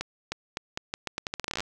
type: accelerating click train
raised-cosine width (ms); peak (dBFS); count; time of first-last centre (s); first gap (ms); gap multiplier
0.2; -13; 19; 0.01-1.605; 310; 0.81
effects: none